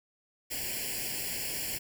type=noise with comb filter; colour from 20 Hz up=white; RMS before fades=-35 dBFS; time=0.5-1.79 s; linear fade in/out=20 ms; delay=0.4 ms; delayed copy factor=+0.95; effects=none